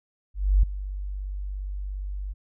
sine tone with ADSR envelope, 48.61 Hz, G1, 14 cents flat, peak -13 dBFS, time 0.34-2.34 s, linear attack 290 ms, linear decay 6 ms, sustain -16 dB, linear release 25 ms, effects none

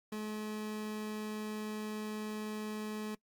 30% pulse tone, 213.7 Hz, G#3, 50 cents sharp, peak -35 dBFS, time 0.12-3.15 s, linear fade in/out 5 ms, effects noise-tail reverb RT60 0.1 s tail -23 dB re dry + Opus 48 kbps

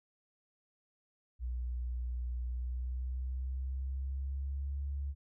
sine tone with pitch glide, 61 to 70.07 Hz, B1 to C#2, -21 to +19 cents, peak -34 dBFS, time 1.39-5.15 s, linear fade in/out 50 ms, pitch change +240 cents, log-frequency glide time 2.46-4.82 s, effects none

